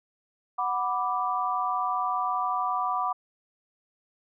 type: chord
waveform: sine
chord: B minor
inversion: second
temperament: equal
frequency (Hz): 740 / 987.8 / 1174.7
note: F#5 / B5 / D6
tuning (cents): 0 / 0 / 0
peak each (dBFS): -30 / -30 / -28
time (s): 0.58-3.13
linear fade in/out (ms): 10
effects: none